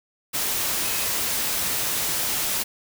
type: tone in noise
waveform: sine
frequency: 2545 Hz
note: D#7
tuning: 39 cents sharp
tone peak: -36 dBFS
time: 0.84-1.05 s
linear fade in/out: 20 ms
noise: white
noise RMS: -25 dBFS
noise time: 0.33-2.64 s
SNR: -14 dB
effects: none